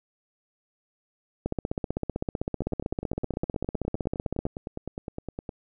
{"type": "two click trains", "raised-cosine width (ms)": 2, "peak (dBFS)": [-14, -20], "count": [48, 29], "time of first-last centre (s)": [[1.46, 4.454], [2.62, 5.492]], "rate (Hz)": [15.7, 9.75], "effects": []}